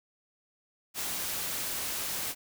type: noise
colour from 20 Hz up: white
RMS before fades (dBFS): -34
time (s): 0.94-2.35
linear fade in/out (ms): 50
effects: none